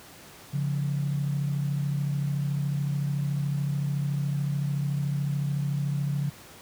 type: tone pair together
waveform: sine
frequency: 141.2 / 174.93 Hz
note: C#3 / F3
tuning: +32 / +3 cents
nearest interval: major third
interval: 371 cents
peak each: -25 / -33 dBFS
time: 0.53-6.3 s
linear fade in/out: 10 ms
effects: pink hiss -48 dBFS RMS until 6.61 s + high-pass 80 Hz 12 dB/octave